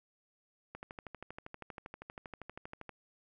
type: click train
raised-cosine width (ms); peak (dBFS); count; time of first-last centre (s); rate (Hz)
0.5; -29; 28; 0.75-2.893; 12.6
effects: none